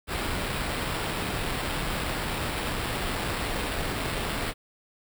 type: noise with sample-and-hold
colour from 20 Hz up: pink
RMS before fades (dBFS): -30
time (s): 0.07-4.54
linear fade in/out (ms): 50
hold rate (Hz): 6300
effects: none